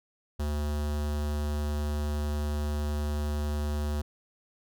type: tone with notch filter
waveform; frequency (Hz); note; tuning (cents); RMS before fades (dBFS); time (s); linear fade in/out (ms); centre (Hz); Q
square; 74.1; D2; +16; -30; 0.39-4.02; 10; 2200; 2
effects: none